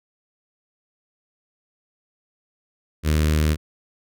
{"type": "tone with notch filter", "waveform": "sawtooth", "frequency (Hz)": 76.8, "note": "D#2", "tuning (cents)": -22, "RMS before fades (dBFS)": -19, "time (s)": [3.03, 3.57], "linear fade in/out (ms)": 50, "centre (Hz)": 800, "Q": 0.94, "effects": []}